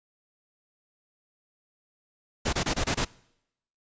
pink noise bursts, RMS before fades -26 dBFS, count 6, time 2.45-3.05 s, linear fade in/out 10 ms, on 80 ms, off 24 ms, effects noise-tail reverb RT60 0.8 s tail -23 dB re dry + resampled to 16000 Hz

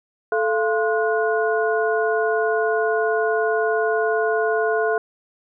sine tone cluster, 437.6 / 687 / 1050 / 1455 Hz, A4 / F5 / C6 / F#6, -9 / -29 / +6 / -29 cents, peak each -20 / -23 / -29 / -25 dBFS, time 0.32-4.98 s, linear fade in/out 2 ms, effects none

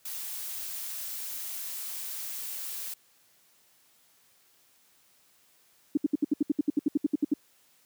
blue noise, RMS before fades -37 dBFS, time 0.05-2.94 s, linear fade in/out 5 ms
sine tone bursts, 292.6 Hz, D4, 6 cents flat, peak -20 dBFS, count 16, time 5.95-7.338 s, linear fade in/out 5 ms, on 23 ms, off 68 ms
effects white hiss -64 dBFS RMS until 7.85 s + high-pass 80 Hz 12 dB/octave

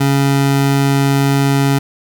25% pulse tone, 138.59 Hz, C#3, in tune, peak -7 dBFS, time 0-1.79 s, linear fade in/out 10 ms, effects none

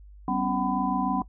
sine tone cluster, 193 / 250.3 / 276.8 / 756 / 1003 Hz, G3 / B3 / C#4 / F#5 / B5, -27 / +23 / -2 / +37 / +26 cents, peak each -30 dBFS, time 0.28-1.22 s, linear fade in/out 2 ms, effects noise-tail reverb RT60 0.1 s tail -20 dB re dry + added 50 Hz sine -45 dBFS peak until 1.28 s

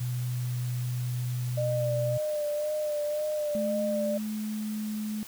sine tone, 123.47 Hz, B2, in tune, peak -28 dBFS, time 0-2.18 s, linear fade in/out 10 ms
sine tone with vibrato, 600 Hz, D5, 37 cents sharp, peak -27 dBFS, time 1.57-4.18 s, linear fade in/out 10 ms, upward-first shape sine, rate 1.9 Hz, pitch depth 27 cents each way
sine tone with pitch glide, 215 to 213.6 Hz, A3 to G#3, -40 to +49 cents, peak -30 dBFS, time 3.55-5.23 s, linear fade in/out 0 ms, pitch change -11 cents, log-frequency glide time 3.85-5.03 s
effects white hiss -46 dBFS RMS until 5.27 s

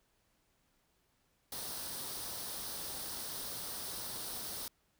white noise with comb filter, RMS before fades -42 dBFS, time 1.52-4.68 s, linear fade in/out 2 ms, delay 0.21 ms, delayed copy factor +0.55, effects pink hiss -75 dBFS RMS until 4.99 s

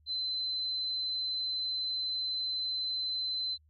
sine tone, 4058 Hz, B7, 46 cents sharp, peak -31 dBFS, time 0.06-3.58 s, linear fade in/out 50 ms, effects added 76 Hz sine -62 dBFS peak until 3.69 s

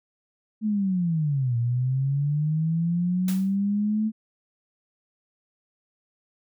sine linear two-way sweep, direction down then up, 220 to 116.54 to 220 Hz, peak -21 dBFS, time 0.61-4.12 s, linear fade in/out 50 ms, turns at 1.57 s
white noise with exponential decay, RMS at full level -33 dBFS, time 3.28-3.56 s, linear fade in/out 2 ms, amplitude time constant 60 ms
effects none

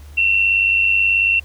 sine tone with amplitude modulation, 2714 Hz, E7, 50 cents sharp, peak -10 dBFS, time 0.17-1.4 s, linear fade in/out 10 ms, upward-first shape sine, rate 98.4 Hz, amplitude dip 55%, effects added 73 Hz sine -36 dBFS peak until 1.44 s + pink hiss -49 dBFS RMS until 1.44 s

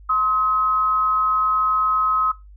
sine tone pair together, 1046.5 / 1274.2 Hz, C6 / D#6, 0 / +41 cents, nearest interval minor third, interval 341 cents, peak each -26 / -16 dBFS, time 0.09-2.32 s, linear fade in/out 10 ms, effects noise-tail reverb RT60 0.2 s tail -17 dB re dry + added 50 Hz sine -41 dBFS peak until 2.56 s

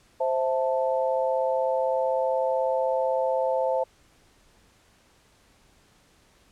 sine chord, A minor, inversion first, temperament equal, 523.3 / 659.3 / 880 Hz, C5 / E5 / A5, 0 / 0 / 0 cents, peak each -24 / -28 / -29 dBFS, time 0.2-3.84 s, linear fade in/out 10 ms, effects pink hiss -60 dBFS RMS until 6.51 s + low-pass 10000 Hz 12 dB/octave

